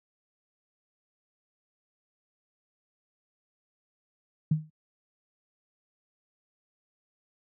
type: tone with exponential decay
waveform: sine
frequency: 155.3 Hz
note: D#3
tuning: 3 cents flat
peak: -17 dBFS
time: 4.51-4.7 s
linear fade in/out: 5 ms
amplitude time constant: 40 ms
effects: high-pass 100 Hz 12 dB/octave